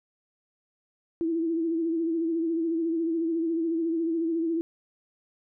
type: tone with vibrato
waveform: sine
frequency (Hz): 329.6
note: E4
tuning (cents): 0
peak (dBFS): -24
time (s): 1.21-4.61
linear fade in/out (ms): 0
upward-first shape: sine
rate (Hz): 14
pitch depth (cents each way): 49
effects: none